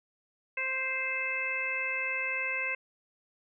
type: harmonic tone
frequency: 523.3 Hz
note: C5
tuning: in tune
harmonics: 1 / 2 / 3 / 4 / 5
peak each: -42 / -43 / -39 / -33 / -33 dBFS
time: 0.57-2.75 s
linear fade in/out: 5 ms
effects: none